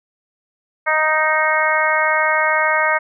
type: harmonic tone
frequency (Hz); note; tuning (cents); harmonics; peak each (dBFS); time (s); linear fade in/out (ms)
311.1; D#4; 0; 2 / 3 / 4 / 5 / 6 / 7; -21 / -21 / -21 / -21 / -21 / -21; 0.86-2.99; 20
effects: none